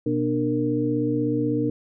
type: tone cluster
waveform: sine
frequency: 125.2 / 241.6 / 297.8 / 464.9 Hz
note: B2 / B3 / D4 / A#4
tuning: +24 / -38 / +24 / -5 cents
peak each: -28 / -29 / -23 / -27 dBFS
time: 0.06-1.7 s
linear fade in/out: 5 ms
effects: none